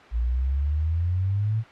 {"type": "exponential sweep", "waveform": "sine", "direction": "up", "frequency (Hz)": [56, 113.9], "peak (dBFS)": -21, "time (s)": [0.11, 1.64], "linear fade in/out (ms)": 50, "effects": ["white hiss -47 dBFS RMS until 1.71 s", "low-pass 2000 Hz 12 dB/octave"]}